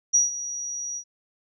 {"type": "tone with ADSR envelope", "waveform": "sine", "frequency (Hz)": 5780, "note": "F#8", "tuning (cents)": -41, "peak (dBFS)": -14, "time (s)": [0.13, 1.04], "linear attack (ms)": 20, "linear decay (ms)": 150, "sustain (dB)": -15, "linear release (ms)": 73, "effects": []}